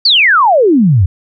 sine exponential sweep, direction down, 4735 to 82.41 Hz, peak -5 dBFS, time 0.05-1.06 s, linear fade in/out 5 ms, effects none

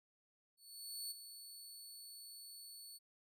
20% pulse tone with ADSR envelope, 4439 Hz, C#8, 2 cents sharp, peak -36 dBFS, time 0.57-2.99 s, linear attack 540 ms, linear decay 17 ms, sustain -10 dB, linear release 28 ms, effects none

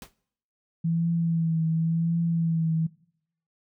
pink noise with exponential decay, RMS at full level -38 dBFS, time 0.02-0.14 s, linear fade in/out 1 ms, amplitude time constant 24 ms
sine tone with vibrato, 164.81 Hz, E3, in tune, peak -22 dBFS, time 0.84-2.87 s, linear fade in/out 10 ms, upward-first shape triangle, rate 0.92 Hz, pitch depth 42 cents each way
effects noise-tail reverb RT60 0.7 s tail -21 dB re dry

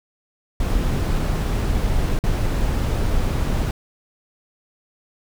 brown noise with dropouts, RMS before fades -20 dBFS, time 0.6-3.71 s, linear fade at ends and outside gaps 2 ms, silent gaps 2.19-2.238 s, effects none

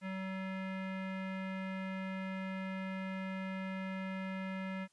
square tone with low-pass filter, 189.9 Hz, F#3, 45 cents sharp, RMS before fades -40 dBFS, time 0.01-4.88 s, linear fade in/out 50 ms, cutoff 2200 Hz, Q 2.7, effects white hiss -73 dBFS RMS until 4.92 s + resampled to 22050 Hz

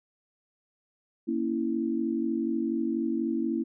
sine chord, A# diminished, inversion none, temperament equal, 233.1 / 277.2 / 329.6 Hz, A#3 / C#4 / E4, 0 / 0 / 0 cents, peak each -30 / -32 / -29 dBFS, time 1.27-3.64 s, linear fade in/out 20 ms, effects none

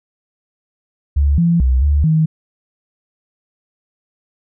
sine tone with pitch steps, 71.4 / 169.7 / 64.1 / 72.7 / 158 Hz, D2 / F3 / C2 / D2 / D#3, -48 / -49 / -35 / -17 / +27 cents, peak -10 dBFS, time 1.16-2.26 s, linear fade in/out 10 ms, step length 220 ms, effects none

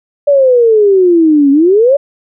sine exponential two-way sweep, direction down then up, 584 to 272.8 to 584 Hz, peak -4 dBFS, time 0.27-1.97 s, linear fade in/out 10 ms, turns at 1.51 s, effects none

